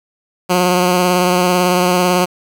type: tone with vibrato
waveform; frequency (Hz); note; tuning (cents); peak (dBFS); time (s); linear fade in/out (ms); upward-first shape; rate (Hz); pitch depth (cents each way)
10% pulse; 180; F#3; -47; -3; 0.49-2.26; 20; triangle; 18; 31
effects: 7-bit